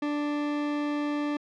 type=tone; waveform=40% pulse; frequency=293.7 Hz; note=D4; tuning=in tune; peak=-26 dBFS; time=0.02-1.37 s; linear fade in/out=5 ms; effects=low-pass 3000 Hz 12 dB/octave